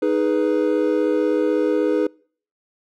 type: chord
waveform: triangle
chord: G# minor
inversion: second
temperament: equal with one note detuned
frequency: 311.1 / 417.7 / 493.9 Hz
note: D#4 / G#4 / B4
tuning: 0 / +10 / 0 cents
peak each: -19 dBFS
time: 0.02-2.07 s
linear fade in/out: 5 ms
effects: noise-tail reverb RT60 0.5 s tail -26 dB re dry